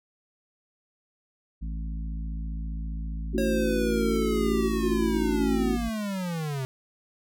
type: harmonic tone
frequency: 55 Hz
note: A1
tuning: in tune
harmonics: 1 / 3 / 4 / 5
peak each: -30 / -39 / -44 / -48 dBFS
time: 1.61-5.9 s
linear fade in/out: 20 ms
type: chord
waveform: sine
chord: F# minor seventh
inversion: first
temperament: just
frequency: 222 / 277.5 / 333 / 370 Hz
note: A3 / C#4 / E4 / F#4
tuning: +16 / +2 / +18 / 0 cents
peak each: -27 / -32 / -33 / -29 dBFS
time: 3.33-5.77 s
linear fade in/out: 20 ms
type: linear sweep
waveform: square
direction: down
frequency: 546 to 128.1 Hz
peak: -29 dBFS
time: 3.38-6.65 s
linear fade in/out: 0 ms
effects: none